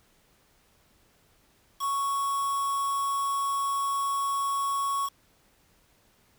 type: tone with quantisation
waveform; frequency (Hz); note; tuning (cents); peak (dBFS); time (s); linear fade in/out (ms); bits
triangle; 1108.7; C#6; 0; -24; 1.79-5.1; 50; 6
effects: pink hiss -64 dBFS RMS until 6.38 s